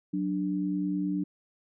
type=tone pair together; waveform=sine; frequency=185 / 294.7 Hz; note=F#3 / D4; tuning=0 / +6 cents; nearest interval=minor sixth; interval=806 cents; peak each=-30 / -29 dBFS; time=0.13-1.24 s; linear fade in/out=10 ms; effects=none